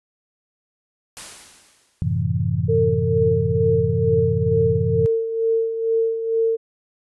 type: noise with exponential decay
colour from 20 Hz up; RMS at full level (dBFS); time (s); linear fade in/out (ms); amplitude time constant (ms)
white; -33; 1.17-2.23; 0; 230
type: chord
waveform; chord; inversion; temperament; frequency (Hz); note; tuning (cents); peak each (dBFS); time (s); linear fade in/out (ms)
sine; F# half-diminished seventh; none; equal; 92.5 / 110 / 130.81 / 164.81; F#2 / A2 / C3 / E3; 0 / 0 / 0 / 0; -24; 2.02-5.06; 0
type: tone with tremolo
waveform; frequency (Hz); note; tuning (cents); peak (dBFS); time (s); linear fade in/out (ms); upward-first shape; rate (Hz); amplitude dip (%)
sine; 452.4; A4; +48; -15; 2.68-6.57; 20; sine; 2.2; 60
effects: resampled to 24000 Hz